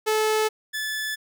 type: tone pair in turn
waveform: sawtooth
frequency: 433.3 / 1733.2 Hz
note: A4 / A6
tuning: -27 / -27 cents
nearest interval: 2 octaves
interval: 2400 cents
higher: second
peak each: -16 / -23 dBFS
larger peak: first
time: 0.06-0.49 / 0.73-1.16 s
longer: neither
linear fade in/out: 20 ms
effects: none